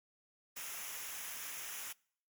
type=noise with comb filter; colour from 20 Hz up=white; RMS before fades=-44 dBFS; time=0.56-1.93 s; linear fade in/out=10 ms; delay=0.23 ms; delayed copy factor=-0.65; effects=noise-tail reverb RT60 0.6 s tail -26 dB re dry + MP3 96 kbps